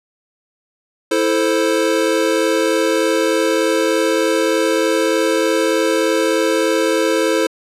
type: chord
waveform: square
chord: A minor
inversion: second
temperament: equal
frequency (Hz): 329.6 / 440 / 523.3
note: E4 / A4 / C5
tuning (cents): 0 / 0 / 0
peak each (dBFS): -19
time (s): 1.11-7.47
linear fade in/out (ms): 5
effects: low-pass 11000 Hz 12 dB/octave